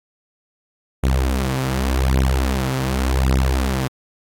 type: beating tone pair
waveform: sawtooth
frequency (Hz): 65.1 / 65.97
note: C2 / C2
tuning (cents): -8 / +15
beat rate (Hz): 0.87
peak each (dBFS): -15 / -16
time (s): 1.03-3.88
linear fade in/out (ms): 10
effects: AAC 48 kbps